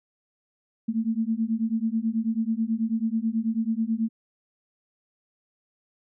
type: beating tone pair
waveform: sine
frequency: 220 / 229.2 Hz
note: A3 / A#3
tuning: 0 / -29 cents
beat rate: 9.2 Hz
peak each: -26 dBFS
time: 0.88-4.09 s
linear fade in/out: 10 ms
effects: none